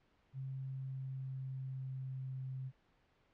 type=tone with pitch glide; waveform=sine; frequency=133.3 to 131.16 Hz; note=C3 to C3; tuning=+33 to +5 cents; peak=-40 dBFS; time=0.33-2.72 s; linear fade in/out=50 ms; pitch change=-28 cents; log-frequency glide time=0.46-2.42 s; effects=pink hiss -73 dBFS RMS until 3.33 s + low-pass 3000 Hz 12 dB/octave